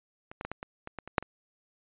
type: clicks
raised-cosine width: 0.5 ms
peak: -28 / -20 / -20 / -20 / -23 / -24 / -22 / -27 / -7 / -25 dBFS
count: 10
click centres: 0.315 / 0.411 / 0.45 / 0.516 / 0.629 / 0.874 / 0.987 / 1.076 / 1.182 / 1.226 s
effects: resampled to 8000 Hz